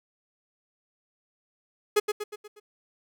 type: tone with echo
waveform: 45% pulse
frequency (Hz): 420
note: G#4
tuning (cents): +19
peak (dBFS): -18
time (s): 1.96-2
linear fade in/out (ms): 10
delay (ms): 120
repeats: 5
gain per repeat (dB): -6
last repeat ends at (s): 2.6
effects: none